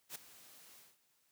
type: noise with ADSR envelope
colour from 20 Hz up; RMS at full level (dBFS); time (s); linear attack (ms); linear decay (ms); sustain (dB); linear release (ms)
white; -43; 0.09-0.98; 64; 7; -16; 200
effects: white hiss -75 dBFS RMS until 1.31 s + high-pass 80 Hz 12 dB/octave